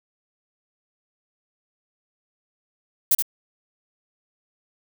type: noise with echo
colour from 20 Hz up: violet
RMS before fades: -17 dBFS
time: 3.11-3.15 s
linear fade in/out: 5 ms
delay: 74 ms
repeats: 1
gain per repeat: -5 dB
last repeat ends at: 3.224 s
effects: none